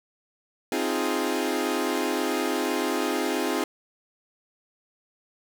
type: chord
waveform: sawtooth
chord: F minor seventh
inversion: second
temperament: equal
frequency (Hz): 261.6 / 311.1 / 349.2 / 415.3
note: C4 / Eb4 / F4 / Ab4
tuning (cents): 0 / 0 / 0 / 0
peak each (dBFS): -26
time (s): 0.72-3.64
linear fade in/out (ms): 2
effects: none